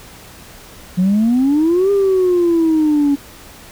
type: exponential two-way sweep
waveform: sine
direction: up then down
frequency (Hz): 177.2 to 404.2 to 279.5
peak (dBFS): -9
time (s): 0.97-3.16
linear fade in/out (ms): 20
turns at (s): 1.91
effects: tanh soft clip ceiling -8 dBFS + pink hiss -39 dBFS RMS until 3.71 s